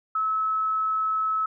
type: tone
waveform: sine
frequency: 1296 Hz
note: E6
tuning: 30 cents flat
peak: -22 dBFS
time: 0.15-1.46 s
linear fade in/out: 5 ms
effects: none